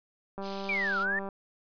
click train, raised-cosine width 1 ms, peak -25 dBFS, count 179, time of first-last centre 0.38-1.288 s, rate 196 Hz
white high-pass noise, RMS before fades -39 dBFS, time 0.41-1.06 s, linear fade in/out 50 ms, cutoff 2600 Hz, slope 24 dB/octave
sine linear two-way sweep, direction down then up, 2396 to 1316 to 1829 Hz, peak -27 dBFS, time 0.69-1.19 s, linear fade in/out 2 ms, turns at 0.99 s
effects resampled to 11025 Hz

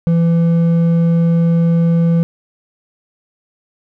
sine tone with hard clipping, 167.7 Hz, E3, 30 cents sharp, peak -11 dBFS, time 0.07-2.23 s, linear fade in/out 0 ms, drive 5 dB, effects none

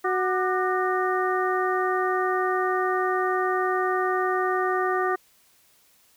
harmonic tone with a mistuned harmonic, 370 Hz, F#4, in tune, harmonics 1 / 2 / 3 / 4 / 5, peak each -25 / -28 / -27 / -34 / -31 dBFS, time 0.04-5.16 s, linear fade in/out 10 ms, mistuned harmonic 3, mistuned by +130 cents, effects white hiss -60 dBFS RMS until 6.16 s

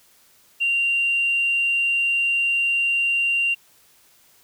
sine tone, 2770 Hz, F7, 15 cents flat, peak -17 dBFS, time 0.6-3.55 s, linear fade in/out 20 ms, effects tanh soft clip ceiling -13 dBFS + white hiss -56 dBFS RMS until 4.43 s

